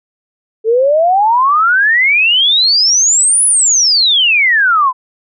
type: exponential two-way sweep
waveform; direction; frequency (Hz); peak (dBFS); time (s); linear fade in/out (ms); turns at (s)
sine; up then down; 430.6 to 10290 to 989; -7; 0.64-4.93; 50; 3.45
effects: none